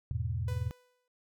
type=chord; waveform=sine; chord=E major; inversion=none; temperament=equal; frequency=82.41 / 103.83 / 123.47 Hz; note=E2 / G#2 / B2; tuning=0 / 0 / 0 cents; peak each=-35 dBFS; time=0.11-0.71 s; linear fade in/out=0 ms
type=tone with exponential decay; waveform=sawtooth; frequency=497.1 Hz; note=B4; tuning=11 cents sharp; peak=-37 dBFS; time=0.48-1.08 s; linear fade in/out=2 ms; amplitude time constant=130 ms
effects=none